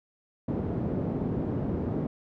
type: band-pass noise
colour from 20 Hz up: pink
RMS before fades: -30 dBFS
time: 0.48-2.07 s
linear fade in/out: 5 ms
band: 120 to 360 Hz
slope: 12 dB/octave
effects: none